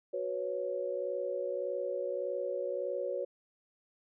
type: chord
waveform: sine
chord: F# suspended fourth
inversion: none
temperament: just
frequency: 370 / 493.3 / 555 Hz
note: F#4 / B4 / C#5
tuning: 0 / -2 / +2 cents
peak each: -39 / -37 / -35 dBFS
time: 0.13-3.25 s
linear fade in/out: 10 ms
effects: none